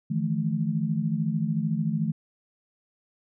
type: tone cluster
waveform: sine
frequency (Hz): 154.2 / 167.7 / 216.7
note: D#3 / E3 / A3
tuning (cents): -15 / +30 / -26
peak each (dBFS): -28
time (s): 0.1-2.12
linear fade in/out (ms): 10
effects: none